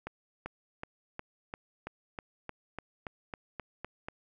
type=accelerating click train; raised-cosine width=0.5 ms; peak=-23 dBFS; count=14; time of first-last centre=0.07-4.085 s; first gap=390 ms; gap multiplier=0.96; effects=none